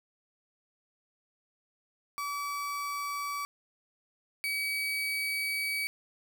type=tone pair in turn; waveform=35% pulse; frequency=1147 / 2277 Hz; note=D6 / C#7; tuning=-41 / +46 cents; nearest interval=octave; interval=1187 cents; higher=second; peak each=-31 / -28 dBFS; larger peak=second; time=2.18-3.45 / 4.44-5.87 s; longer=second; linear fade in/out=0 ms; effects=none